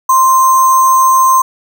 sine tone with sample-and-hold, 1046.5 Hz, C6, in tune, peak -5 dBFS, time 0.09-1.42 s, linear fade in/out 5 ms, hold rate 7350 Hz, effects none

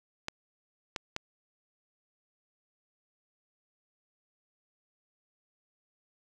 clicks, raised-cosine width 0.2 ms, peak -16 dBFS, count 3, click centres 0.284 / 0.962 / 1.164 s, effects none

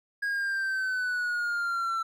triangle exponential sweep, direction down, 1645 to 1334 Hz, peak -25 dBFS, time 0.22-2.03 s, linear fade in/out 10 ms, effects none

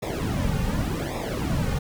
brown noise with flanger, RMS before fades -26 dBFS, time 0.02-1.79 s, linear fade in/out 10 ms, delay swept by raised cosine 0.66 to 3.06 ms, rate 0.87 Hz, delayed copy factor -0.9, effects none

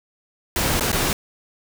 pink noise with dropouts, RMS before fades -21 dBFS, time 0.56-1.13 s, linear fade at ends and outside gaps 1 ms, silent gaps 0.797-0.808 / 0.918-0.928 s, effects none

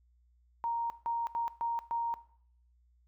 sine tone bursts at uneven times, 932.3 Hz, A#5, in tune, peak -30 dBFS, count 5, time 0.64-0.9 / 1.06-1.27 / 1.35-1.48 / 1.61-1.79 / 1.91-2.14 s, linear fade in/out 0 ms, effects noise-tail reverb RT60 0.6 s tail -17 dB re dry + added 60 Hz sine -64 dBFS peak until 3.07 s

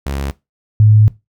sawtooth / sine tone pair in turn, 69.3 / 107.04 Hz, C#2 / A2, 0 / -47 cents, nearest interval minor sixth, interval 753 cents, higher second, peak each -15 / -5 dBFS, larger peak second, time 0.06-0.31 / 0.8-1.08 s, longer second, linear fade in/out 0 ms, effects noise-tail reverb RT60 0.2 s tail -18 dB re dry

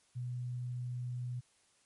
sine tone, 123.47 Hz, B2, in tune, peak -36 dBFS, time 0.15-1.41 s, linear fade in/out 20 ms, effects white hiss -70 dBFS RMS until 1.85 s + MP3 48 kbps

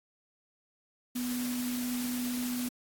sine tone in noise, 246.9 Hz, B3, in tune, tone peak -31 dBFS, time 1.15-2.69 s, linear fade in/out 10 ms, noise white, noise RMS -40 dBFS, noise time 1.15-2.69 s, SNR +6 dB, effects AAC 64 kbps

